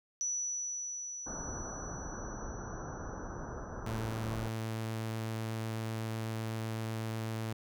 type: tone with exponential decay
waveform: sine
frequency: 5920 Hz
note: F#8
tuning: in tune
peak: -31 dBFS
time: 0.21-4.68 s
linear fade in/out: 0 ms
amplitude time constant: 970 ms
type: low-pass noise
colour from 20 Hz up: pink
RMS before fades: -42 dBFS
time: 1.26-4.49 s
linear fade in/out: 10 ms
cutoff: 1600 Hz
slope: 96 dB/octave
type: tone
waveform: sawtooth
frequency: 111.5 Hz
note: A2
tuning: 23 cents sharp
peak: -31 dBFS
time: 3.86-7.53 s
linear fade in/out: 5 ms
effects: none